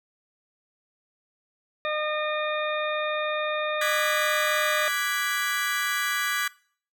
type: harmonic tone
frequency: 609 Hz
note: D#5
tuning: 37 cents flat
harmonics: 1 / 2 / 3 / 4 / 6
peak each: -28 / -31 / -33 / -34 / -36 dBFS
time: 1.85-4.88 s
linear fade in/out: 0 ms
type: chord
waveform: 35% pulse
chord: G# half-diminished seventh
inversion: second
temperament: equal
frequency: 1174.7 / 1480 / 1661.2 / 1975.5 Hz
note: D6 / F#6 / G#6 / B6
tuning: 0 / 0 / 0 / 0 cents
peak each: -29 / -31 / -27 / -29 dBFS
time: 3.81-6.48 s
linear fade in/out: 5 ms
effects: noise-tail reverb RT60 0.5 s tail -22 dB re dry